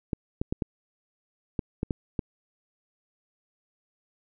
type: clicks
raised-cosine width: 3 ms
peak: -14 dBFS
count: 8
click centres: 0.132 / 0.415 / 0.525 / 0.622 / 1.592 / 1.831 / 1.908 / 2.192 s
effects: none